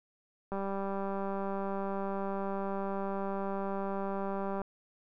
click train, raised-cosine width 1 ms, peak -23 dBFS, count 804, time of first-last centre 0.52-4.617 s, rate 196 Hz, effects none

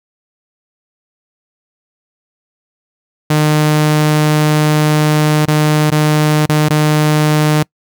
sawtooth tone with dropouts, 152.1 Hz, D#3, 39 cents flat, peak -5 dBFS, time 3.3-7.63 s, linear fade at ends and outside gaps 5 ms, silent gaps 5.455-5.479 / 5.903-5.918 / 6.46-6.492 / 6.686-6.703 s, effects noise-tail reverb RT60 0.1 s tail -26 dB re dry

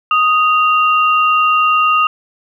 sine tone pair together, 1244.5 / 2770 Hz, D#6 / F7, 0 / -15 cents, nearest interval octave + major second, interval 1385 cents, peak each -10 / -16 dBFS, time 0.11-2.07 s, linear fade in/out 2 ms, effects none

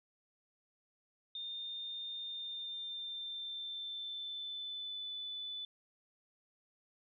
sine tone with pitch glide, 3628 to 3492 Hz, A#7 to A7, -48 to -14 cents, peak -40 dBFS, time 1.35-5.65 s, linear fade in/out 2 ms, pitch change -66 cents, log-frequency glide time 2.22-5.12 s, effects none

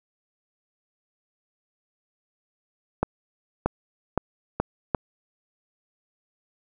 accelerating click train, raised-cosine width 1 ms, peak -7 dBFS, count 5, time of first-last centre 3.03-4.948 s, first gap 630 ms, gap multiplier 0.82, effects none

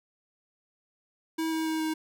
square tone with pitch steps, 322.5 / 320.1 / 317.7 / 315.3 Hz, E4 / D#4 / D#4 / D#4, -38 / +49 / +36 / +23 cents, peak -28 dBFS, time 1.38-1.94 s, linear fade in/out 10 ms, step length 140 ms, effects none

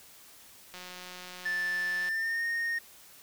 click train, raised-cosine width 0.2 ms, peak -27 dBFS, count 245, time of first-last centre 0.74-2.088 s, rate 181 Hz
triangle tone with pitch glide, 1760 to 1848.6 Hz, A6 to A#6, 0 to -15 cents, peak -27 dBFS, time 1.45-2.79 s, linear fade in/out 10 ms, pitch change +85 cents, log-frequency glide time 1.99-2.44 s
effects white hiss -54 dBFS RMS until 3.22 s

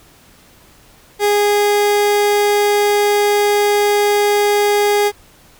30% pulse tone, 412 Hz, G#4, 14 cents flat, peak -9 dBFS, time 1.19-5.12 s, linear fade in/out 50 ms, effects pink hiss -47 dBFS RMS until 5.59 s

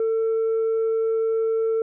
sine tone, 448.2 Hz, A4, 32 cents sharp, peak -17 dBFS, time 0-1.82 s, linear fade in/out 2 ms, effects tanh soft clip ceiling -18 dBFS

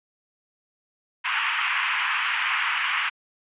white band-pass noise, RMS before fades -25 dBFS, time 1.24-3.1 s, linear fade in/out 20 ms, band 950 to 2900 Hz, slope 48 dB/octave, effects resampled to 8000 Hz

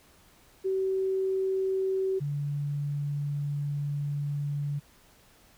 sine tone pair in turn, 381.6 / 144.27 Hz, G4 / D3, -47 / -30 cents, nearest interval octave + perfect fourth, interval 1683 cents, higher first, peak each -25 / -28 dBFS, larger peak first, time 0.64-2.2 / 2.2-4.8 s, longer second, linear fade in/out 20 ms, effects pink hiss -59 dBFS RMS until 5.57 s

